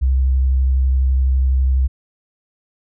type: tone with vibrato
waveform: sine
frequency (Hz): 65.4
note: C2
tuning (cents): 0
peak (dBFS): -12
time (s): 0.01-1.88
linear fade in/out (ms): 20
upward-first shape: square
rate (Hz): 12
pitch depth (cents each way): 15
effects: none